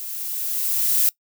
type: noise with level ramp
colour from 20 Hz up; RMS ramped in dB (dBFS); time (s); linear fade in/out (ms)
violet; -32 to -17; 0-1.09; 0
effects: noise-tail reverb RT60 0.1 s tail -22 dB re dry